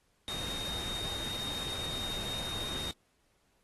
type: tone in noise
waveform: sine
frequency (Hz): 3705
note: A#7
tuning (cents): -11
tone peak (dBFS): -37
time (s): 0.28-2.91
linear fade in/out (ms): 0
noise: pink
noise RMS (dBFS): -41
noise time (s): 0.28-2.91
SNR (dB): +1
effects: pink hiss -73 dBFS RMS until 3.63 s + AAC 32 kbps